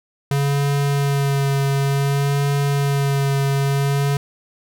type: tone with vibrato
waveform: square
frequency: 140 Hz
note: C#3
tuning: 18 cents sharp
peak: -17 dBFS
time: 0.31-4.17 s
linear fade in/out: 2 ms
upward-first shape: sine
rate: 0.56 Hz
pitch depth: 19 cents each way
effects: none